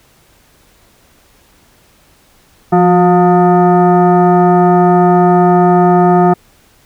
sine tone with frequency modulation, 174.61 Hz, F3, in tune, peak -5 dBFS, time 2.72-6.34 s, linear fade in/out 10 ms, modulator 536 Hz, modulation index 1.4, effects pink hiss -49 dBFS RMS until 6.85 s

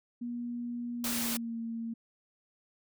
sine tone with pitch glide, 239.8 to 229.1 Hz, A#3 to A#3, +49 to -30 cents, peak -34 dBFS, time 0.21-1.94 s, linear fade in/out 10 ms, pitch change -79 cents, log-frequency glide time 0.95-1.59 s
white noise, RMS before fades -34 dBFS, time 1.04-1.37 s, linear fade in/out 2 ms
effects none

